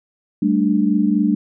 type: chord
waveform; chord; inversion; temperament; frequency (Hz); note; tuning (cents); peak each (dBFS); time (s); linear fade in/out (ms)
sine; G suspended second; none; equal with one note detuned; 196 / 220 / 295; G3 / A3 / D4; 0 / 0 / +8; -18; 0.42-1.35; 5
effects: none